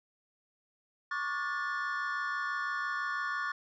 triangle chord, D major seventh, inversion third, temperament equal with one note detuned, 1108.7 / 1174.7 / 1442.8 / 1760 Hz, C#6 / D6 / F#6 / A6, 0 / 0 / -44 / 0 cents, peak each -36 / -38 / -35 / -35 dBFS, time 1.11-3.52 s, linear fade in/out 5 ms, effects resampled to 16000 Hz

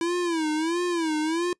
square tone with vibrato, 329.6 Hz, E4, in tune, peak -24 dBFS, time 0.01-1.53 s, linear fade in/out 2 ms, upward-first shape sine, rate 1.5 Hz, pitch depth 130 cents each way, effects noise-tail reverb RT60 0.1 s tail -24 dB re dry + resampled to 22050 Hz

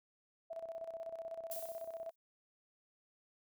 sine tone with tremolo, 659.3 Hz, E5, in tune, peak -40 dBFS, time 0.5-2.11 s, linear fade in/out 10 ms, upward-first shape square, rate 16 Hz, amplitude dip 65%
violet noise with exponential decay, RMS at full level -42 dBFS, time 1.51-2.16 s, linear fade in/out 5 ms, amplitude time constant 140 ms
effects none

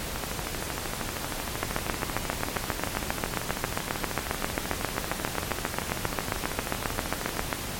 two click trains, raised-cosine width 0.5 ms, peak -9 / -15 dBFS, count 45 / 94, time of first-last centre 1.63-7.528 / 0.16-7.369 s, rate 7.46 / 12.9 Hz, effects pink hiss -34 dBFS RMS until 7.79 s + MP3 64 kbps

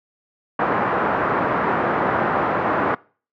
white low-pass noise, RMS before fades -20 dBFS, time 0.59-2.95 s, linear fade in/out 5 ms, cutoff 1400 Hz, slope 24 dB/octave, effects noise-tail reverb RT60 0.4 s tail -23 dB re dry + high-pass 150 Hz 12 dB/octave

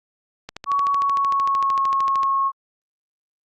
click train, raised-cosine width 0.2 ms, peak -15 dBFS, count 24, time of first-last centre 0.49-2.232 s, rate 13.2 Hz
sine tone with pitch glide, 1122 to 1090.7 Hz, C#6 to C#6, +21 to -28 cents, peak -17 dBFS, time 0.66-2.52 s, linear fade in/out 50 ms, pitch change -49 cents, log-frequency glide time 0.9-1.82 s
effects Opus 48 kbps

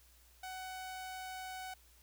sawtooth tone, 748 Hz, F#5, 19 cents sharp, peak -39 dBFS, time 0.43-1.74 s, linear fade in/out 5 ms, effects added 60 Hz sine -64 dBFS peak until 2.02 s + white hiss -66 dBFS RMS until 2.02 s

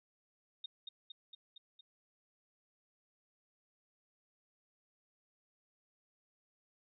sine tone with echo, 3700 Hz, A#7, 14 cents flat, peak -40 dBFS, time 0.64-0.66 s, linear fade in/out 5 ms, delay 230 ms, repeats 5, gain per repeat -3 dB, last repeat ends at 1.81 s, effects none

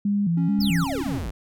sine tone with vibrato, 185 Hz, F#3, in tune, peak -19 dBFS, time 0.05-0.84 s, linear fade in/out 5 ms, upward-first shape square, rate 2.3 Hz, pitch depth 160 cents each way
triangle tone with pitch glide, 277.2 to 273.5 Hz, C#4 to C#4, 0 to -23 cents, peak -25 dBFS, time 0.37-1.19 s, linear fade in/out 5 ms, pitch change -23 cents, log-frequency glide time 0.64-0.91 s
click train, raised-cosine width 5 ms, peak -24 dBFS, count 25, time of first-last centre 0.59-1.26 s, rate 35.8 Hz
square exponential sweep, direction down, 5588 to 43.65 Hz, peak -28 dBFS, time 0.6-1.31 s, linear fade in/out 10 ms
effects none

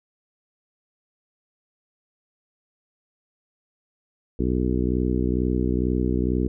harmonic tone, 62.2 Hz, B1, 13 cents sharp, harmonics 1 / 2 / 3 / 4 / 5 / 6 / 7, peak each -25 / -29 / -28 / -27 / -28 / -29 / -33 dBFS, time 4.39-6.48 s, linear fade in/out 5 ms, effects none

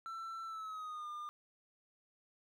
triangle tone with pitch glide, 1338 to 1205.9 Hz, E6 to D6, +25 to +45 cents, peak -40 dBFS, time 0.06-1.29 s, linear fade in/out 0 ms, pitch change -180 cents, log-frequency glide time 0.45-1.08 s, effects none

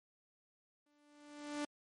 sawtooth tone with exponential growth, 293.7 Hz, D4, in tune, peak -32 dBFS, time 0.86-1.65 s, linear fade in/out 5 ms, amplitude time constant 170 ms, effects MP3 48 kbps

